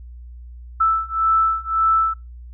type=beating tone pair; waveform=sine; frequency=1318.5 / 1320.3 Hz; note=E6 / E6; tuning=0 / +2 cents; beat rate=1.8 Hz; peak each=-19 / -18 dBFS; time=0.8-2.14 s; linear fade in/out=10 ms; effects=noise-tail reverb RT60 0.2 s tail -25 dB re dry + added 60 Hz sine -35 dBFS peak until 2.53 s